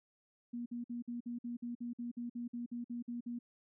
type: tone bursts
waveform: sine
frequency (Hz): 239.1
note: A#3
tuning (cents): +44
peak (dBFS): -38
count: 16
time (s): 0.53-3.39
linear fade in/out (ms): 10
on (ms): 130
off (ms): 52
effects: none